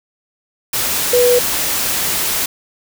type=tone in noise; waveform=sine; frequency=490 Hz; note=B4; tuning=14 cents flat; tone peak=-9 dBFS; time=1.13-1.39 s; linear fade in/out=5 ms; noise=white; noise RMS=-18 dBFS; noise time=0.73-2.46 s; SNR=+6 dB; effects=none